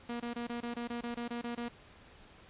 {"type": "tone bursts", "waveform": "sawtooth", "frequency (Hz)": 237.8, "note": "A#3", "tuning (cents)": 35, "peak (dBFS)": -32, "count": 12, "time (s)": [0.09, 1.685], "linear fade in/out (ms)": 5, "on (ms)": 110, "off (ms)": 25, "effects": ["pink hiss -57 dBFS RMS until 2.49 s", "resampled to 8000 Hz"]}